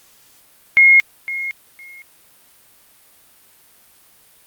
sine tone with echo, 2151 Hz, C7, 47 cents sharp, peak -6 dBFS, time 0.77-1 s, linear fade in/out 0 ms, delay 510 ms, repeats 2, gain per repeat -15 dB, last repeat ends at 2.02 s, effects white hiss -51 dBFS RMS until 4.46 s + Opus 48 kbps

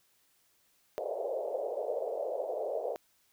white band-pass noise, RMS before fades -35 dBFS, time 0.98-2.96 s, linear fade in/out 0 ms, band 450 to 650 Hz, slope 48 dB/octave, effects white hiss -70 dBFS RMS until 3.32 s

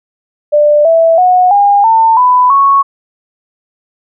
sine tone with pitch steps, 593 / 658 / 730.1 / 810.1 / 898.8 / 997.3 / 1106.6 Hz, D5 / E5 / F#5 / G#5 / A5 / B5 / C#6, +17 / -3 / -23 / -43 / +37 / +17 / -3 cents, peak -4 dBFS, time 0.52-2.83 s, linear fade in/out 20 ms, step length 330 ms, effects none

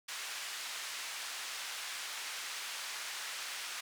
pink band-pass noise, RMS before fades -42 dBFS, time 0.08-3.81 s, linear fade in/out 10 ms, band 1500 to 8500 Hz, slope 12 dB/octave, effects none

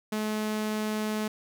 sawtooth tone, 214.5 Hz, A3, 44 cents flat, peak -24 dBFS, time 0.12-1.28 s, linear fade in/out 5 ms, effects none

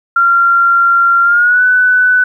sine tone with pitch glide, 1380 to 1496.2 Hz, F6 to F#6, -21 to +19 cents, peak -6 dBFS, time 0.16-2.24 s, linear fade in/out 5 ms, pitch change +140 cents, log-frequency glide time 1.23-1.63 s, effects 8-bit

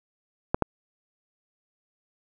clicks, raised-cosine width 1 ms, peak -7 dBFS, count 2, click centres 0.545 / 0.623 s, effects none

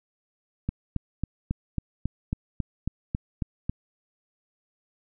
click train, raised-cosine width 5 ms, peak -14 dBFS, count 12, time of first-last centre 0.69-3.695 s, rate 3.66 Hz, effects none

